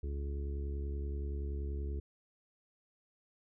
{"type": "harmonic tone", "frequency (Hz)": 70.5, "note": "C#2", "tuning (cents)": 30, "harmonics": [1, 2, 3, 4, 5, 6], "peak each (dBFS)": [-35, -51, -53, -53, -49, -50], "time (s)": [0.03, 2], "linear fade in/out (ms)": 5, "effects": []}